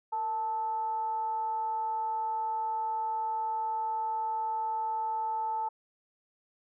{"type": "tone with frequency modulation", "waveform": "sine", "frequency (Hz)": 880, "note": "A5", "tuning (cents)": 0, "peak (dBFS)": -29, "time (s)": [0.12, 5.69], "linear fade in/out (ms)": 10, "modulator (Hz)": 416, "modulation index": 0.24, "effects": []}